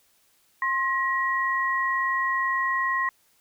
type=tone pair together; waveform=sine; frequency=1062.3 / 1901 Hz; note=C6 / A#6; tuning=+26 / +33 cents; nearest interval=minor seventh; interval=1007 cents; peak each=-25 dBFS; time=0.62-3.09 s; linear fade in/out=2 ms; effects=white hiss -64 dBFS RMS until 3.4 s